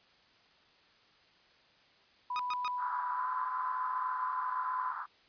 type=tone with pitch glide; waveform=sine; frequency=990 to 1014.3 Hz; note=B5 to B5; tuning=+4 to +46 cents; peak=-33 dBFS; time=2.3-4.92 s; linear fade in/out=5 ms; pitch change=+42 cents; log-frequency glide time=3.12-3.27 s
type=tone bursts; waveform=sawtooth; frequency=1244.5 Hz; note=D#6; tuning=in tune; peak=-30 dBFS; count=3; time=2.36-2.679 s; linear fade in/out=0 ms; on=33 ms; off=110 ms
type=band-pass noise; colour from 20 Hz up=pink; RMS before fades=-40 dBFS; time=2.77-5.07 s; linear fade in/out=50 ms; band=1000 to 1400 Hz; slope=48 dB/octave
effects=white hiss -64 dBFS RMS until 5.28 s + resampled to 11025 Hz